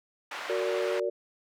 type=band-pass noise; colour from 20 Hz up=white; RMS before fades=-38 dBFS; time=0.31-1 s; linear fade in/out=5 ms; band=650 to 2000 Hz; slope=12 dB/octave
type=chord; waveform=sine; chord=Gb augmented; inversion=none; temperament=just; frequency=370 / 462.5 / 578.1 Hz; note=Gb4 / Bb4 / D5; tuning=0 / -14 / -27 cents; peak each=-31 dBFS; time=0.49-1.1 s; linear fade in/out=10 ms
effects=none